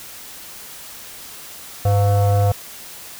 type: tone with frequency modulation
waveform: sine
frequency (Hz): 100.7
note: G2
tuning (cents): +47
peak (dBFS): -11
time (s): 1.85-2.52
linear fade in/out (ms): 5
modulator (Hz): 608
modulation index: 0.65
effects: tanh soft clip ceiling -10 dBFS + white hiss -37 dBFS RMS until 3.19 s